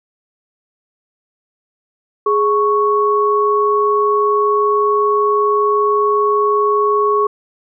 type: tone pair together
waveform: sine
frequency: 416.5 / 1108.7 Hz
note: G#4 / C#6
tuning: +5 / 0 cents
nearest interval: octave + perfect fourth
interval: 1695 cents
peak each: -14 dBFS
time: 2.26-7.27 s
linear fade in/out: 5 ms
effects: none